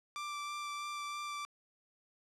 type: tone with vibrato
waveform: sawtooth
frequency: 1174.7 Hz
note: D6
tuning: in tune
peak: -35 dBFS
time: 0.16-1.45 s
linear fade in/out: 0 ms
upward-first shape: sine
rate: 3.1 Hz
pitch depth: 10 cents each way
effects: low-pass 8000 Hz 12 dB/octave